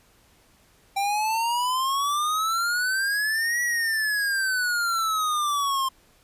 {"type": "exponential two-way sweep", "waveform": "square", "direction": "up then down", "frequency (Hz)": [784, 1941, 1053], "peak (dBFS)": -23, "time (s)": [0.96, 5.89], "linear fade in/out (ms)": 10, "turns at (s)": 3.62, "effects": ["pink hiss -59 dBFS RMS until 6.23 s", "resampled to 32000 Hz"]}